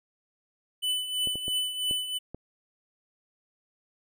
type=tone with tremolo; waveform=square; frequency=2998 Hz; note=F#7; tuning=22 cents sharp; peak=-25 dBFS; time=0.82-2.19 s; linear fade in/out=20 ms; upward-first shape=triangle; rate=3 Hz; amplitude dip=70%
type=clicks; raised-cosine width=2 ms; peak=-25 dBFS; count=5; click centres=1.273 / 1.356 / 1.481 / 1.911 / 2.346 s
effects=none